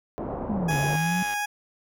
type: low-pass noise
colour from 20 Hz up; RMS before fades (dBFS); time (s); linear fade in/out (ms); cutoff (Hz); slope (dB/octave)
white; -32; 0.18-0.96; 0; 790; 24
type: exponential two-way sweep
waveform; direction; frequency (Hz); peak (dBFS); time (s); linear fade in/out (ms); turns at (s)
sine; down then up; 220 to 138.1 to 187.3; -24; 0.49-1.23; 5; 0.79
type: tone with vibrato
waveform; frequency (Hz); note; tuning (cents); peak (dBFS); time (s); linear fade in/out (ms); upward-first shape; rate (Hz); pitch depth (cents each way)
20% pulse; 830.6; G#5; 0; -21; 0.68-1.46; 10; sine; 2.6; 10
type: click train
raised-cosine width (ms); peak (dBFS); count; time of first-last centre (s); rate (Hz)
0.3; -23; 65; 0.71-1.337; 102
effects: none